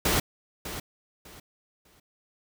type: noise with echo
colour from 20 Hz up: pink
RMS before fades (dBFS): -24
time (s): 0.05-0.2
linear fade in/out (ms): 5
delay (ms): 600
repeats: 3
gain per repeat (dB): -12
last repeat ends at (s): 2
effects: none